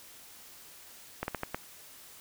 slowing click train, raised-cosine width 0.5 ms, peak -17 dBFS, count 5, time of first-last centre 1.23-1.546 s, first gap 51 ms, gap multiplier 1.3, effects white hiss -52 dBFS RMS until 2.2 s

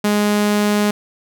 sawtooth tone, 207.7 Hz, G#3, in tune, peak -10 dBFS, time 0.04-0.91 s, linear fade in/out 5 ms, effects none

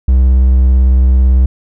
triangle tone with vibrato, 64.1 Hz, C2, 35 cents flat, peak -3 dBFS, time 0.08-1.46 s, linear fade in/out 5 ms, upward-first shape sine, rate 18 Hz, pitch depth 31 cents each way, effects none

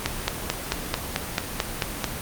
click train, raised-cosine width 0.2 ms, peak -4 dBFS, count 10, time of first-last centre 0.06-2.042 s, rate 4.54 Hz, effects pink hiss -32 dBFS RMS until 2.21 s + Opus 24 kbps

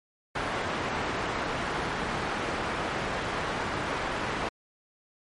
white low-pass noise, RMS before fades -31 dBFS, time 0.35-4.49 s, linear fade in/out 5 ms, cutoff 1500 Hz, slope 12 dB/octave, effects MP3 48 kbps

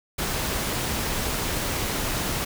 sine tone in noise, 223.3 Hz, A3, 26 cents sharp, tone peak -36 dBFS, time 0.83-1.03 s, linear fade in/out 10 ms, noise pink, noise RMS -27 dBFS, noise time 0.18-2.45 s, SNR -12 dB, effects none

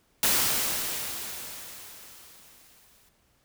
white noise with exponential decay, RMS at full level -22 dBFS, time 0.23-3.09 s, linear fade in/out 2 ms, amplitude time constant 620 ms, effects pink hiss -67 dBFS RMS until 3.44 s

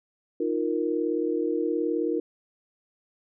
sine chord, Eb suspended second, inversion none, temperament just, 311.1 / 350 / 466.7 Hz, Eb4 / F4 / Bb4, 0 / +4 / +2 cents, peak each -28 dBFS, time 0.4-2.2 s, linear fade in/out 5 ms, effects none

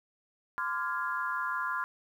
sine chord, D half-diminished seventh, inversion third, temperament equal with one note detuned, 1029.1 / 1174.7 / 1396.9 / 1661.2 Hz, C6 / D6 / F6 / Ab6, -29 / 0 / 0 / 0 cents, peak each -34 / -39 / -34 / -38 dBFS, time 0.58-1.84 s, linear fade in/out 0 ms, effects 10-bit

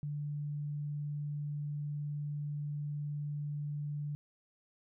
sine tone, 146.83 Hz, D3, in tune, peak -35 dBFS, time 0.03-4.15 s, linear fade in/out 0 ms, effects none

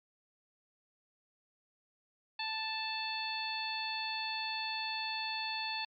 harmonic tone, 880 Hz, A5, in tune, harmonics 1 / 2 / 3 / 4 / 5, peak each -40 / -44 / -40 / -43 / -40 dBFS, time 2.39-5.85 s, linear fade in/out 5 ms, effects MP3 48 kbps

